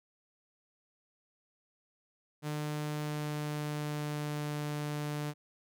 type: tone with pitch glide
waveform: sawtooth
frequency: 150 to 148.36 Hz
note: D3 to D3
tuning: +37 to +18 cents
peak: -30 dBFS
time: 2.42-5.34 s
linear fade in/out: 50 ms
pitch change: -19 cents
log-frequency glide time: 2.93-4.63 s
effects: none